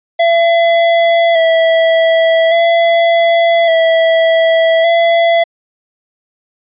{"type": "tone with vibrato", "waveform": "square", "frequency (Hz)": 665, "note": "E5", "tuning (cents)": 15, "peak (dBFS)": -8, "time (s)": [0.19, 5.44], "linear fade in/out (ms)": 10, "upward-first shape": "square", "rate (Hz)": 0.43, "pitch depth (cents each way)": 24, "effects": ["resampled to 8000 Hz"]}